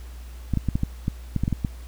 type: clicks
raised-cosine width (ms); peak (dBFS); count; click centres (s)
5; -10; 11; 0.537 / 0.573 / 0.687 / 0.755 / 0.834 / 1.081 / 1.363 / 1.436 / 1.479 / 1.527 / 1.648
effects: added 60 Hz sine -36 dBFS peak until 1.87 s + pink hiss -51 dBFS RMS until 1.87 s